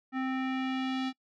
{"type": "tone with low-pass filter sweep", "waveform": "square", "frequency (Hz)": 261.6, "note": "C4", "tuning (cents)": 0, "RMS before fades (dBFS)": -32, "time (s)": [0.12, 1.13], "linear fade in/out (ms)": 50, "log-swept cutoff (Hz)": [1800, 3900], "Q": 1.9, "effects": ["noise-tail reverb RT60 0.1 s tail -24 dB re dry"]}